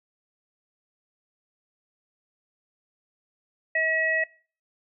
harmonic tone, 640 Hz, D#5, 49 cents sharp, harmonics 1 / 3 / 4, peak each -29 / -22 / -34 dBFS, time 3.75-4.24 s, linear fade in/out 5 ms, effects noise-tail reverb RT60 0.4 s tail -22 dB re dry

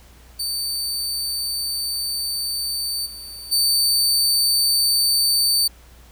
sawtooth tone with level steps, 4569 Hz, D8, 48 cents flat, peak -20 / -31 / -13 dBFS, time 0.39-5.68 s, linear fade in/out 10 ms, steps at 3.05 / 3.51 s, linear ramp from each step 20 ms, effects added 60 Hz sine -46 dBFS peak until 6.11 s + pink hiss -51 dBFS RMS until 6.11 s

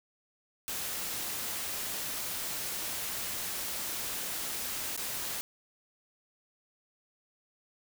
white noise with dropouts, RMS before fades -36 dBFS, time 0.68-5.41 s, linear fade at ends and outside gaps 0 ms, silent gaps 4.964-4.976 s, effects none

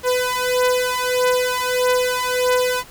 sawtooth beating tone pair, 499.9 / 501.5 Hz, B4 / B4, +21 / +26 cents, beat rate 1.6 Hz, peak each -16 dBFS, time 0.03-2.84 s, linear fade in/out 50 ms, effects pink hiss -43 dBFS RMS until 2.9 s

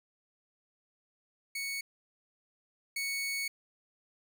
sawtooth tone pair in turn, 2220 / 2220 Hz, C#7 / C#7, +2 / +2 cents, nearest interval unison, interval 0 cents, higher neither, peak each -31 / -29 dBFS, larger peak second, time 1.55-1.81 / 2.96-3.48 s, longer second, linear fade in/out 5 ms, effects none

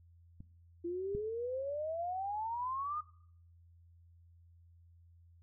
clicks, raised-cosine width 5 ms, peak -37 / -28 dBFS, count 2, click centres 0.405 / 1.15 s
sine exponential sweep, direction up, 338.5 to 1244.5 Hz, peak -35 dBFS, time 0.84-3.01 s, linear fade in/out 10 ms
effects noise-tail reverb RT60 0.6 s tail -19 dB re dry + added 85 Hz sine -59 dBFS peak until 5.42 s

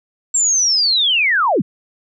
sine linear sweep, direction down, 7540 to 120.9 Hz, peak -12 dBFS, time 0.34-1.62 s, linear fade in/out 10 ms, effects none

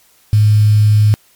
sine tone with quantisation, 105.9 Hz, G#2, 34 cents sharp, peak -6 dBFS, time 0.33-1.14 s, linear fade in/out 0 ms, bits 5, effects white hiss -51 dBFS RMS until 1.35 s + MP3 96 kbps

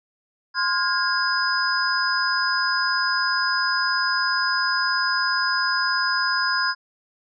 sine tone cluster, 1043 / 1420 / 1639 / 5010 Hz, C6 / F6 / G#6 / D#8, -6 / +28 / -23 / +11 cents, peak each -25 dBFS, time 0.54-6.75 s, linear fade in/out 50 ms, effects none

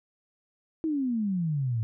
sine exponential sweep, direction down, 328 to 107.4 Hz, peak -25 dBFS, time 0.84-1.83 s, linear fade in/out 0 ms, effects none

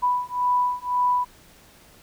sine beating tone pair, 987.8 / 989.7 Hz, B5 / B5, 0 / +3 cents, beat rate 1.9 Hz, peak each -23 dBFS, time 0.02-1.25 s, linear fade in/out 20 ms, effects pink hiss -52 dBFS RMS until 2.02 s

